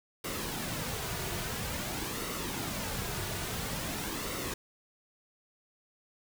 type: noise with flanger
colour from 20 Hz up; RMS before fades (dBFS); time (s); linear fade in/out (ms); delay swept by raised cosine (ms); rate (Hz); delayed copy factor
pink; -36; 0.24-4.54; 5; 1.2 to 3.8; 0.49; -0.5
effects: none